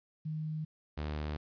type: tone pair in turn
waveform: sine / sawtooth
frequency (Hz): 155.6 / 75.37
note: D#3 / D2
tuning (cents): 0 / +45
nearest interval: octave + minor second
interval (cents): 1255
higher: first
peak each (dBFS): -34 / -31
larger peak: second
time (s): 0.25-0.65 / 0.97-1.37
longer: neither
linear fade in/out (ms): 10
effects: resampled to 11025 Hz + 12-bit